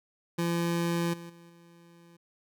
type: tone with level steps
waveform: 25% pulse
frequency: 170.3 Hz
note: F3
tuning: 43 cents flat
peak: -23 / -38 / -47 / -50 dBFS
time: 0.38-2.17 s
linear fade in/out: 10 ms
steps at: 1.13 / 1.29 / 1.49 s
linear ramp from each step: 10 ms
effects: none